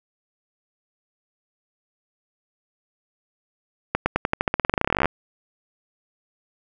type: accelerating click train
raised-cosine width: 0.5 ms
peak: -4 dBFS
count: 26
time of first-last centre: 3.95-5.057 s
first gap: 110 ms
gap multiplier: 0.91
effects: none

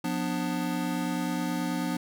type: chord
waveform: square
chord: B diminished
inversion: second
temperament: just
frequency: 177.8 / 246.9 / 296.3 Hz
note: F3 / B3 / D4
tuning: +31 / 0 / +15 cents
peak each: -33 dBFS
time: 0.04-1.97 s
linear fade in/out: 5 ms
effects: none

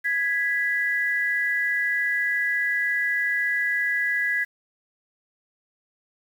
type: tone pair together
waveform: sine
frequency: 1661.2 / 1975.5 Hz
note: G#6 / B6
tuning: 0 / 0 cents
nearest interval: minor third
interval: 300 cents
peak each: -24 dBFS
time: 0.04-4.45 s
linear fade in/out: 20 ms
effects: 8-bit

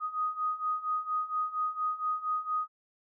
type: beating tone pair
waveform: sine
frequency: 1244.5 / 1248.8 Hz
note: D#6 / D#6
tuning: 0 / +6 cents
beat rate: 4.3 Hz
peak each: -34 / -31 dBFS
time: 0-2.68 s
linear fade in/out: 50 ms
effects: none

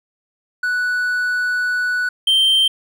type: tone pair in turn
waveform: triangle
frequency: 1480 / 3136 Hz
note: F#6 / G7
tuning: 0 / 0 cents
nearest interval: octave + minor second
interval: 1300 cents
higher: second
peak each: -15 / -10 dBFS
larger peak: second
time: 0.63-2.09 / 2.27-2.68 s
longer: first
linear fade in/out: 5 ms
effects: none

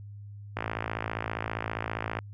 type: click train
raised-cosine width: 0.5 ms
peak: -15 dBFS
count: 90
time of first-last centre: 0.57-2.188 s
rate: 55 Hz
effects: added 102 Hz sine -41 dBFS peak until 2.33 s

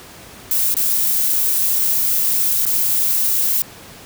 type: noise with dropouts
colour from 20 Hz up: violet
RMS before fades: -17 dBFS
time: 0.51-3.62 s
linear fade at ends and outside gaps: 1 ms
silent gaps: 0.742-0.767 / 2.653-2.664 s
effects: pink hiss -39 dBFS RMS until 4.05 s + high-pass 60 Hz 12 dB/octave

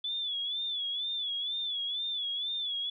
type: tone with vibrato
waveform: sine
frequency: 3450 Hz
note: A7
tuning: 35 cents flat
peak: -31 dBFS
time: 0.04-2.9 s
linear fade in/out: 5 ms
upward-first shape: sine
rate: 2.1 Hz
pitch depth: 86 cents each way
effects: none

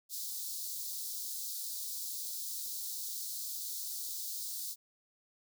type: high-pass noise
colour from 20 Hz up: white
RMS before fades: -40 dBFS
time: 0.09-4.76 s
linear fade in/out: 50 ms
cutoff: 3900 Hz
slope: 48 dB/octave
effects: none

